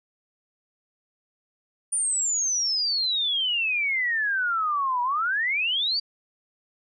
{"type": "exponential two-way sweep", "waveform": "sine", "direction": "down then up", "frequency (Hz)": [9440, 957, 4744], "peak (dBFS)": -22, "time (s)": [1.92, 6], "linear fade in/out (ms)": 10, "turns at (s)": 5.02, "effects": []}